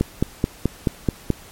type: click train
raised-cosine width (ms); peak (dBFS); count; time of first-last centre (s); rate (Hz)
3; -4; 7; 0.01-1.303; 4.64
effects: pink hiss -44 dBFS RMS until 1.51 s + MP3 64 kbps